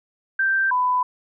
sine tone pair in turn, 1568 / 998.7 Hz, G6 / B5, 0 / +19 cents, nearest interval minor sixth, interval 781 cents, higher first, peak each -17 dBFS, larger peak neither, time 0.39-0.71 / 0.71-1.03 s, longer neither, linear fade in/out 5 ms, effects none

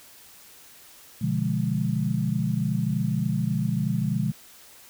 sine chord, B diminished seventh, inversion none, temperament equal, 123.47 / 146.83 / 174.61 / 207.7 Hz, B2 / D3 / F3 / Ab3, 0 / 0 / 0 / 0 cents, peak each -28 dBFS, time 1.21-4.32 s, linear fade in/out 10 ms, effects white hiss -50 dBFS RMS until 4.89 s

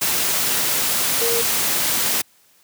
sine tone in noise, 466.2 Hz, A#4, in tune, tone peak -21 dBFS, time 1.21-1.42 s, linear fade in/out 10 ms, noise white, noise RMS -20 dBFS, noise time 0.01-2.22 s, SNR -4 dB, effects white hiss -56 dBFS RMS until 2.63 s + high-pass 100 Hz 12 dB/octave

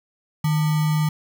sine tone with sample-and-hold, 154 Hz, D#3, 17 cents flat, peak -17 dBFS, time 0.44-1.09 s, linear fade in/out 5 ms, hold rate 1050 Hz, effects none

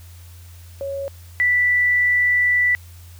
sine tone pair in turn, 553 / 1970.7 Hz, C#5 / B6, -4 / -4 cents, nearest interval octave + minor seventh, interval 2200 cents, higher second, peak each -24 / -14 dBFS, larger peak second, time 0.81-1.08 / 1.4-2.75 s, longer second, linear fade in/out 0 ms, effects added 86 Hz sine -39 dBFS peak until 3.19 s + white hiss -50 dBFS RMS until 3.19 s

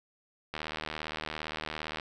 click train, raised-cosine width 0.3 ms, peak -19 dBFS, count 114, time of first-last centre 0.54-1.998 s, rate 77.5 Hz, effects none

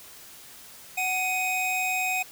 square tone pair together, 744.7 / 2505 Hz, F#5 / D#7, +11 / +11 cents, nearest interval octave + major sixth, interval 2100 cents, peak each -30 / -27 dBFS, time 0.97-2.23 s, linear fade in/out 10 ms, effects white hiss -47 dBFS RMS until 2.31 s

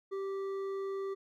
sine tone with hard clipping, 390 Hz, G4, 9 cents flat, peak -36 dBFS, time 0.11-1.15 s, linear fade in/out 20 ms, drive 7 dB, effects none

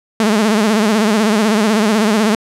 sawtooth tone with vibrato, 214.7 Hz, A3, 42 cents flat, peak -7 dBFS, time 0.2-2.35 s, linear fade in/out 2 ms, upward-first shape sine, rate 16 Hz, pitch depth 100 cents each way, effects low-pass 10000 Hz 12 dB/octave

